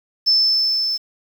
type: tone with level ramp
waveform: sine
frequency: 5274 Hz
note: E8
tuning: in tune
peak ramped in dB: -11 to -19 dBFS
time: 0.26-0.98 s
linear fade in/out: 20 ms
effects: 7-bit